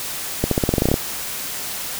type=accelerating click train; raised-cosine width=2 ms; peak=-3 dBFS; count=12; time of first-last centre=0.44-0.941 s; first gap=73 ms; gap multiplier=0.9; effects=white hiss -28 dBFS RMS until 1.99 s